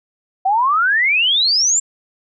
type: exponential sweep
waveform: sine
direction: up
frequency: 740 to 7530 Hz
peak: -12 dBFS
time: 0.45-1.8 s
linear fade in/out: 10 ms
effects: none